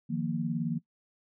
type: chord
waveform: sine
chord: Eb suspended second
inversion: none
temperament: equal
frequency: 155.56 / 174.61 / 233.1 Hz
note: Eb3 / F3 / Bb3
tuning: 0 / 0 / 0 cents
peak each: -33 / -33 / -32 dBFS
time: 0.09-0.79 s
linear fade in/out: 20 ms
effects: noise-tail reverb RT60 0.1 s tail -20 dB re dry